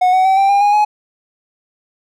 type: tone with pitch steps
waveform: triangle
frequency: 732 / 749.1 / 766.6 / 784.5 / 802.9 / 821.6 / 840.8 Hz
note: F#5 / F#5 / G5 / G5 / G5 / G#5 / G#5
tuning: -19 / +21 / -39 / +1 / +41 / -19 / +21 cents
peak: -7 dBFS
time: 0.01-0.85 s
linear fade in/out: 10 ms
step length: 120 ms
effects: none